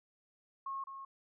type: tone with echo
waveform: sine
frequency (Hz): 1086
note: C#6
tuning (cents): -36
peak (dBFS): -37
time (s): 0.66-0.84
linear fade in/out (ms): 5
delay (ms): 210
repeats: 1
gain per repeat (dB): -7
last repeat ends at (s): 1.05
effects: none